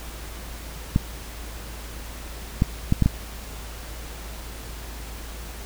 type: clicks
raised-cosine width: 5 ms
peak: -5 dBFS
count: 5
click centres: 0.961 / 2.621 / 2.924 / 3.023 / 3.06 s
effects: added 55 Hz sine -36 dBFS peak until 5.65 s + pink hiss -40 dBFS RMS until 5.65 s